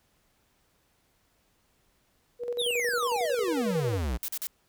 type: tone with tremolo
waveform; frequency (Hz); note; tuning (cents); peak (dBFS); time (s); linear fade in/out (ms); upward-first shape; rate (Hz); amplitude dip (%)
sine; 482.1; B4; -42; -27; 2.39-4; 50; square; 11; 55
type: exponential sweep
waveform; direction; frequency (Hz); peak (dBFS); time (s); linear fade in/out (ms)
square; down; 3951 to 54; -28; 2.58-4.18; 20
type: noise bursts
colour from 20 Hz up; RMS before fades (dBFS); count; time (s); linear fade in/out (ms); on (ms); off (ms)
blue; -33; 3; 4.23-4.47; 0; 52; 42
effects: pink hiss -69 dBFS RMS until 4.68 s